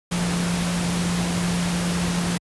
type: tone in noise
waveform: sine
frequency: 174.61 Hz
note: F3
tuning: in tune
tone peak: -22 dBFS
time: 0.11-2.38 s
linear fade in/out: 10 ms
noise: pink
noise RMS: -27 dBFS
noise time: 0.11-2.38 s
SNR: +2 dB
effects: high-pass 60 Hz 12 dB/octave + resampled to 24000 Hz